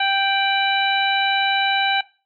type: harmonic tone with a mistuned harmonic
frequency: 785 Hz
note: G5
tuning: 2 cents sharp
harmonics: 1 / 2 / 3 / 4 / 5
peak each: -20 / -23 / -25 / -26 / -27 dBFS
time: 0-2.01 s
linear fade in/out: 5 ms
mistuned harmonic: 4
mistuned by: -89 cents
effects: noise-tail reverb RT60 0.3 s tail -17 dB re dry